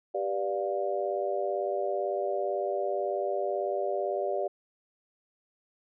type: chord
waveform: sine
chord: G dominant seventh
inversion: none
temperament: just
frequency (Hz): 392 / 490 / 588 / 705.6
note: G4 / B4 / D5 / F5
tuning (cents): 0 / -14 / +2 / +18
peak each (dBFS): -32 / -37 / -31 / -34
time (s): 0.14-4.48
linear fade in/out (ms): 10
effects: none